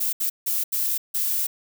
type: noise bursts at uneven times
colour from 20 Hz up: violet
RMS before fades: -24 dBFS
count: 5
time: 0-0.13 / 0.2-0.3 / 0.46-0.64 / 0.72-0.98 / 1.14-1.47 s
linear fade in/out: 10 ms
effects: none